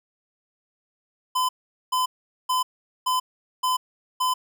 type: tone bursts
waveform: square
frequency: 1016 Hz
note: B5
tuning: 49 cents sharp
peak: -21 dBFS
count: 6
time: 1.35-4.34 s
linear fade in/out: 10 ms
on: 140 ms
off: 430 ms
effects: none